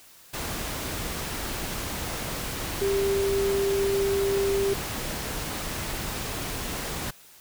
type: tone in noise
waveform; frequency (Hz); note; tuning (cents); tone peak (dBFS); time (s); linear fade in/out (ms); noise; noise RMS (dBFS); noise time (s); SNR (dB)
sine; 394.7; G4; +12; -22; 2.81-4.74; 10; pink; -32; 0.33-7.11; +7
effects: white hiss -52 dBFS RMS until 7.4 s